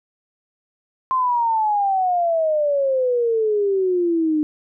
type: exponential sweep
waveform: sine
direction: down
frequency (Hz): 1053 to 300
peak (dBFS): -16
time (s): 1.11-4.43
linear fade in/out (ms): 0
effects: none